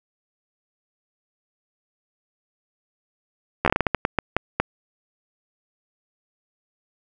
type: slowing click train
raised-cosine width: 0.5 ms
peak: -3 dBFS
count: 13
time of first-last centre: 3.65-4.6 s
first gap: 12 ms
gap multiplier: 1.31
effects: none